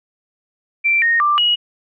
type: tone with pitch steps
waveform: sine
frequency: 2349 / 1855 / 1181 / 2903 Hz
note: D7 / A#6 / D6 / F#7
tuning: 0 / -9 / +9 / -34 cents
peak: -12 dBFS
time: 0.84-1.56 s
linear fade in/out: 20 ms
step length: 180 ms
effects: none